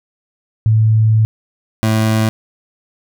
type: tone pair in turn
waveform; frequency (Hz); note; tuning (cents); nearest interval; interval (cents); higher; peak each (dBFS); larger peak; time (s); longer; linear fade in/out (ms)
sine / 25% pulse; 109.9 / 109.9; A2 / A2; -2 / -2; unison; 0; neither; -8; neither; 0.66-1.25 / 1.83-2.29; first; 0
effects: none